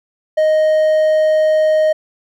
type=tone; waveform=triangle; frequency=622.3 Hz; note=D#5; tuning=in tune; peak=-8 dBFS; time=0.37-1.93 s; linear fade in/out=10 ms; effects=none